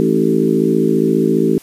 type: harmonic tone with a mistuned harmonic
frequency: 54.8 Hz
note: A1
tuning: 6 cents flat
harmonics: 3 / 4 / 5 / 6 / 7 / 8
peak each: -20 / -17 / -19 / -19 / -16 / -21 dBFS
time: 0-1.58 s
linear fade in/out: 0 ms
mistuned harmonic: 6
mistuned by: -42 cents
effects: white hiss -43 dBFS RMS until 1.62 s + resampled to 32000 Hz